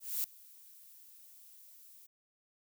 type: noise with ADSR envelope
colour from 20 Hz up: violet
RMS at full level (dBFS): -33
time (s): 0-2.07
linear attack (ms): 240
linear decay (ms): 3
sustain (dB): -24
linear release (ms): 14
effects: none